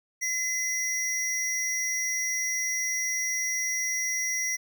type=tone pair together; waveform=square; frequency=2028 / 5736 Hz; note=B6 / F8; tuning=+45 / +45 cents; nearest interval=octave + tritone; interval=1800 cents; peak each=-31 / -29 dBFS; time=0.21-4.57 s; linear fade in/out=20 ms; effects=none